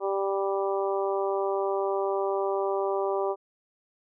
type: harmonic tone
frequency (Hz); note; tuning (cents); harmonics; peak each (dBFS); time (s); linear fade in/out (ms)
196; G3; 0; 2 / 3 / 4 / 5 / 6; -27 / -31 / -33 / -35 / -37; 0-3.36; 50
effects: none